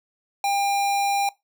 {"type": "tone", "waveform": "square", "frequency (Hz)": 800, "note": "G5", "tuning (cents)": 35, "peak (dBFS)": -21, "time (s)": [0.44, 1.29], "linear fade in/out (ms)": 2, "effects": ["noise-tail reverb RT60 0.2 s tail -21 dB re dry"]}